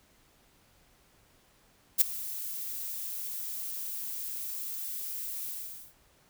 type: noise with ADSR envelope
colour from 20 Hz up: violet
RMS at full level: -18 dBFS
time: 1.98-5.94 s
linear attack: 33 ms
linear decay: 8 ms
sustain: -19 dB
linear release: 450 ms
effects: pink hiss -64 dBFS RMS until 6.29 s